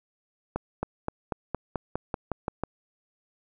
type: accelerating click train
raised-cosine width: 1 ms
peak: -14 dBFS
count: 11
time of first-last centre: 0.56-2.636 s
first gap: 270 ms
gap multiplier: 0.94
effects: none